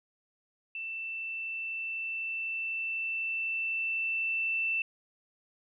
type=tone with level ramp; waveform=sine; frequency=2668 Hz; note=E7; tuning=20 cents sharp; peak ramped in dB=-35 to -27 dBFS; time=0.75-4.82 s; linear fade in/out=2 ms; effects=none